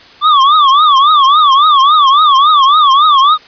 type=tone with vibrato; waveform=square; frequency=1154 Hz; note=D6; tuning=31 cents flat; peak=-5 dBFS; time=0.21-3.38 s; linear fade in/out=50 ms; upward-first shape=triangle; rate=3.6 Hz; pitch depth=180 cents each way; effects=white hiss -38 dBFS RMS until 3.47 s + resampled to 11025 Hz